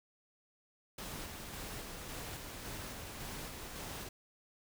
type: noise with tremolo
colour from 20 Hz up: pink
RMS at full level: -44 dBFS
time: 0.98-4.09 s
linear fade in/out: 5 ms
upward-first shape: square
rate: 1.8 Hz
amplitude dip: 25%
effects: none